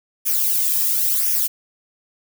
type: noise with flanger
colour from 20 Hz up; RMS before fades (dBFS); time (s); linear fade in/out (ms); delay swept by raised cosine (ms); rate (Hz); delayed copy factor
violet; -19; 0.25-1.48; 20; 0.24 to 1.44; 0.96; -0.65
effects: none